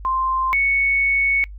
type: tone pair in turn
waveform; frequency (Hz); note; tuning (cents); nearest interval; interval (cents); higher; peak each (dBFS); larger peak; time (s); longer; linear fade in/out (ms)
sine; 1046.5 / 2217; C6 / C#7; 0 / 0; octave + minor second; 1300; second; -18 / -15; second; 0.05-0.53 / 0.53-1.44; second; 0
effects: noise-tail reverb RT60 0.1 s tail -24 dB re dry + added 50 Hz sine -33 dBFS peak until 1.58 s